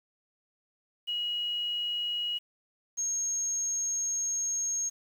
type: tone pair in turn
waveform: sine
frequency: 2900 / 6510 Hz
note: F#7 / G#8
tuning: -35 / -36 cents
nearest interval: octave + major second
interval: 1399 cents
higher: second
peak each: -29 / -28 dBFS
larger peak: second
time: 1.07-2.39 / 2.97-4.9 s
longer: second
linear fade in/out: 20 ms
effects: 9-bit